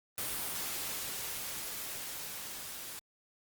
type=noise with level ramp; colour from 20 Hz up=white; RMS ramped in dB=-36 to -44 dBFS; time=0.18-2.99 s; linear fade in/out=0 ms; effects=Opus 32 kbps